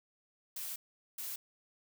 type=noise bursts at uneven times; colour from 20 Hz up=blue; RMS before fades=-41 dBFS; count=2; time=0.56-0.76 / 1.18-1.36 s; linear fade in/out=5 ms; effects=none